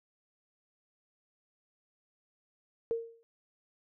sine tone with exponential decay, 460 Hz, A#4, 23 cents flat, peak -26 dBFS, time 2.91-3.23 s, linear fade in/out 0 ms, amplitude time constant 69 ms, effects none

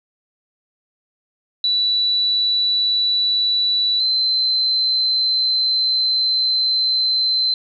sine tone pair in turn, 3951 / 4081 Hz, B7 / C8, 0 / -44 cents, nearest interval minor second, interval 56 cents, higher second, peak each -15 dBFS, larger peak neither, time 1.64-4 / 4-7.54 s, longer second, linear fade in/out 2 ms, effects none

